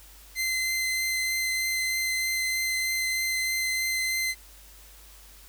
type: tone with vibrato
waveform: sawtooth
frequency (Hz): 2066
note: C7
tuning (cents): -22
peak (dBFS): -22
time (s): 0.35-4.35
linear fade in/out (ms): 50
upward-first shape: triangle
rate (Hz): 3.2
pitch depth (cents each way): 8
effects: added 50 Hz sine -51 dBFS peak until 5.48 s + white hiss -52 dBFS RMS until 5.48 s